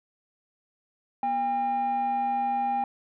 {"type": "tone pair together", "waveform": "sine", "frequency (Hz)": [241.5, 803], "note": ["B3", "G5"], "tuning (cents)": [-39, 41], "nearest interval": "octave + major sixth", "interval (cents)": 2080, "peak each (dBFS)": [-33, -22], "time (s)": [1.23, 2.84], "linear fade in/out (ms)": 2, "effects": ["tanh soft clip ceiling -22 dBFS"]}